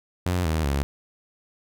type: tone with pitch steps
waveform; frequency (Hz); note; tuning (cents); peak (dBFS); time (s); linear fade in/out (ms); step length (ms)
sawtooth; 90 / 79.26 / 69.8; F#2 / D#2 / C#2; -47 / +33 / +13; -18; 0.26-0.83; 0; 190
effects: none